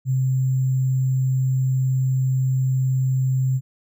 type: tone with sample-and-hold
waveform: sine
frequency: 131 Hz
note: C3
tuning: 2 cents sharp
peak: -17 dBFS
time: 0.05-3.61 s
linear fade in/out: 50 ms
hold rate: 7350 Hz
effects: none